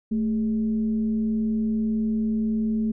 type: tone with frequency modulation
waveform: sine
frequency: 219.8 Hz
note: A3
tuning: 2 cents flat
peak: -21 dBFS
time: 0.11-2.92 s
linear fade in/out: 10 ms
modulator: 189 Hz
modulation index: 0.28
effects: none